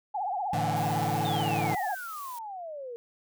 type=tone with vibrato; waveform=sine; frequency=780 Hz; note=G5; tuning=9 cents flat; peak=-28 dBFS; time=0.14-1.95 s; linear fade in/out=10 ms; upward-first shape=triangle; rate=16 Hz; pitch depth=190 cents each way
type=chord; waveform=sawtooth; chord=A suspended fourth; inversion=none; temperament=equal; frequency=110 / 146.83 / 164.81 Hz; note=A2 / D3 / E3; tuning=0 / 0 / 0 cents; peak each=-29 dBFS; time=0.53-1.75 s; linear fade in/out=5 ms
type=noise; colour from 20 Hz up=blue; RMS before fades=-46 dBFS; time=0.76-2.39 s; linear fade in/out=5 ms
type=exponential sweep; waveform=sine; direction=down; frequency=3700 to 459.4 Hz; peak=-36 dBFS; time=1.25-2.96 s; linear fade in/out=0 ms
effects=none

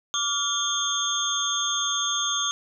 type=tone cluster; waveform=sine; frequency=1158 / 1403 / 3232 / 3508 / 6430 Hz; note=D6 / F6 / G#7 / A7 / G8; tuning=-25 / +8 / -48 / -6 / +43 cents; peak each=-30 / -34 / -30 / -28 / -28 dBFS; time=0.14-2.51 s; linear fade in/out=0 ms; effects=none

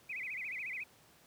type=tone with vibrato; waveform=sine; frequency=2256 Hz; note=C#7; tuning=30 cents sharp; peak=-38 dBFS; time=0.09-0.84 s; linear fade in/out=10 ms; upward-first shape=sine; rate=14 Hz; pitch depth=220 cents each way; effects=pink hiss -63 dBFS RMS until 1.26 s + high-pass 100 Hz 12 dB/octave

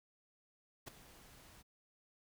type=noise with ADSR envelope; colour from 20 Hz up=pink; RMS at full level=-45 dBFS; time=0.86-1.63 s; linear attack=20 ms; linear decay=8 ms; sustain=-15 dB; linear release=24 ms; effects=none

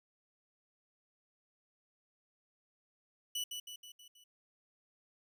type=tone with echo; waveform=sawtooth; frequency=2960 Hz; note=F#7; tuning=in tune; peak=-32 dBFS; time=3.35-3.44 s; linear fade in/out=5 ms; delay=160 ms; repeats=5; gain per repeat=-5 dB; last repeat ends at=4.24 s; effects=none

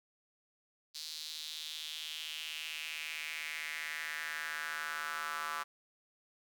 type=tone with high-pass filter sweep; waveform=square; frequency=77.78 Hz; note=D#2; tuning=in tune; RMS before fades=-41 dBFS; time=0.94-5.64 s; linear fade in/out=20 ms; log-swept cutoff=4400 to 1200 Hz; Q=3.8; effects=none

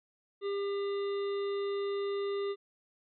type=harmonic tone; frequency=400 Hz; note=G4; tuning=35 cents sharp; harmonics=1 / 3 / 5 / 7 / 9 / 10; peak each=-31 / -44 / -50 / -55 / -50 / -59 dBFS; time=0.41-2.56 s; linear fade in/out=50 ms; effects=none

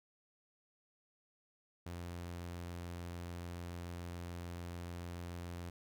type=tone; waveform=sawtooth; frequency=86.9 Hz; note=F2; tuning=8 cents flat; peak=-39 dBFS; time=1.86-5.7 s; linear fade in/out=5 ms; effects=none

